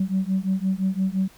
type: beating tone pair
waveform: sine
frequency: 187.3 / 193.1 Hz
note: F#3 / G3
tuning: +21 / -26 cents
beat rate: 5.8 Hz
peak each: -23 dBFS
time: 0-1.28 s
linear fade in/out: 5 ms
effects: tanh soft clip ceiling -14 dBFS + pink hiss -52 dBFS RMS until 1.37 s